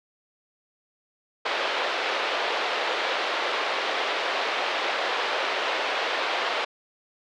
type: band-pass noise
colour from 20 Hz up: pink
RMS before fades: -27 dBFS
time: 1.45-6.65 s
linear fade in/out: 10 ms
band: 460 to 3900 Hz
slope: 24 dB/octave
effects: none